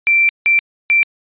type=tone bursts at uneven times; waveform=sine; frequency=2349 Hz; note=D7; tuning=in tune; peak=-9 dBFS; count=3; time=0.07-0.29 / 0.46-0.59 / 0.9-1.03 s; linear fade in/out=0 ms; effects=resampled to 8000 Hz